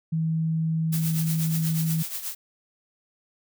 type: tone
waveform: sine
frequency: 161.1 Hz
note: E3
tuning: 39 cents flat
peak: -22 dBFS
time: 0.12-2.03 s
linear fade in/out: 10 ms
type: noise with tremolo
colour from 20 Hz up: blue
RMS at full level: -30 dBFS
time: 0.92-2.35 s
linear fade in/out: 10 ms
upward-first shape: triangle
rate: 8.3 Hz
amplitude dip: 70%
effects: none